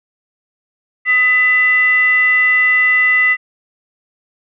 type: tone with frequency modulation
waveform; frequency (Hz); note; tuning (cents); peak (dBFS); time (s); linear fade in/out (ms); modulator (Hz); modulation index
sine; 2000; B6; +21; -9; 1.05-3.37; 50; 740; 0.35
effects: none